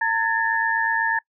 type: tone cluster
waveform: sine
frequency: 910 / 1689 / 1797 Hz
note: A#5 / G#6 / A6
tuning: -42 / +29 / +36 cents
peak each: -23 / -23 / -24 dBFS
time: 0.01-1.19 s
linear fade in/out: 5 ms
effects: noise-tail reverb RT60 0.1 s tail -26 dB re dry